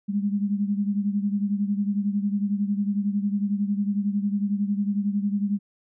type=beating tone pair; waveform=sine; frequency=200.7 / 211.7 Hz; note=G3 / G#3; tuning=+41 / +33 cents; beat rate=11 Hz; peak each=-23 / -28 dBFS; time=0.08-5.59 s; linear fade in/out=20 ms; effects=none